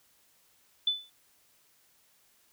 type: tone with exponential decay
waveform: sine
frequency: 3498 Hz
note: A7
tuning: 11 cents flat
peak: -21 dBFS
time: 0.87-1.1 s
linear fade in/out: 5 ms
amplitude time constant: 49 ms
effects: white hiss -66 dBFS RMS until 2.52 s